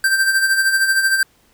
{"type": "tone with tremolo", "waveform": "square", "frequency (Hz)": 1568, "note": "G6", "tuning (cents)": 0, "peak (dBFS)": -12, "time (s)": [0.04, 1.23], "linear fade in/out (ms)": 2, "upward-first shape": "sine", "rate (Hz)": 13, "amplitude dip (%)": 55, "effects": ["pink hiss -56 dBFS RMS until 1.53 s"]}